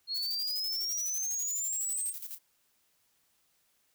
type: exponential sweep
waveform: sine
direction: up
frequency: 4243 to 8580 Hz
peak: -31 dBFS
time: 0.07-2.14 s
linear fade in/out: 50 ms
type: noise with tremolo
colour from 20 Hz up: violet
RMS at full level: -40 dBFS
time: 0.14-2.39 s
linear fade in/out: 20 ms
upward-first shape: square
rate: 12 Hz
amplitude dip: 65%
effects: white hiss -72 dBFS RMS until 3.94 s